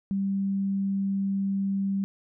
sine tone, 196 Hz, G3, in tune, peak -24 dBFS, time 0.11-2.04 s, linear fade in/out 0 ms, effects none

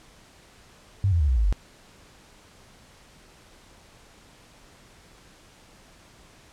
sine tone with pitch steps, 98 / 84.82 / 73.42 / 63.55 / 55 / 47.61 Hz, G2 / E2 / D2 / C2 / A1 / G1, 0 / +50 / 0 / -50 / 0 / -50 cents, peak -18 dBFS, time 1.04-1.526 s, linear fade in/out 0 ms, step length 81 ms, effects pink hiss -53 dBFS RMS until 6.52 s + low-pass 9000 Hz 12 dB/octave

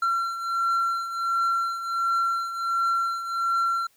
triangle beating tone pair, 1362 / 1363.4 Hz, F6 / F6, -44 / -42 cents, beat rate 1.4 Hz, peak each -22 / -28 dBFS, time 0.02-3.87 s, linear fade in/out 5 ms, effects white hiss -63 dBFS RMS until 3.96 s

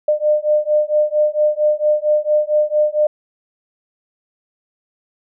sine beating tone pair, 601 / 605.4 Hz, D5 / D#5, +40 / -48 cents, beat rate 4.4 Hz, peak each -16 dBFS, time 0.08-3.07 s, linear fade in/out 5 ms, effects none

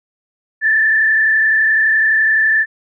sine tone with frequency modulation, 1760 Hz, A6, in tune, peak -10 dBFS, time 0.61-2.66 s, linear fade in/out 50 ms, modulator 31.8 Hz, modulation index 1.2, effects none

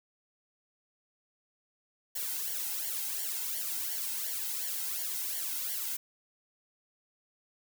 blue noise with flanger, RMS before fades -35 dBFS, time 2.15-5.97 s, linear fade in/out 10 ms, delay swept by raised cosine 0.78 to 1.75 ms, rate 2.8 Hz, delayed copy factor -0.95, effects none

